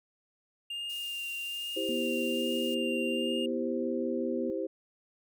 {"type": "tone with vibrato", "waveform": "triangle", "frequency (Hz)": 2803, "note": "F7", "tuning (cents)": 6, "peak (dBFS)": -33, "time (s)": [0.7, 3.46], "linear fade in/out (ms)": 5, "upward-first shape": "sine", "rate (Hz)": 1.2, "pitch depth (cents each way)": 16}
{"type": "high-pass noise", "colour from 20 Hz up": "pink", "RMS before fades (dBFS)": -49, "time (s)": [0.89, 2.75], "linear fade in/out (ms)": 10, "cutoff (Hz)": 6100, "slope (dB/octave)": 12}
{"type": "chord", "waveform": "sine", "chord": "C major", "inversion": "first", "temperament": "just", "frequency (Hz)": [327, 392.4, 523.3], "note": ["E4", "G4", "C5"], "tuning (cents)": [-14, 2, 0], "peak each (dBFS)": -35, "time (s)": [1.76, 4.67], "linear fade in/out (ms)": 10}
{"type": "tone with pitch glide", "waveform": "sine", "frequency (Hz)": [243.2, 246.6], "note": ["B3", "B3"], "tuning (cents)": [-26, -2], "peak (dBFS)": -33, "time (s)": [1.89, 4.5], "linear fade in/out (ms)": 0, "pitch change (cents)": 24, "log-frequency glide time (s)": [3.29, 3.82]}
{"effects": []}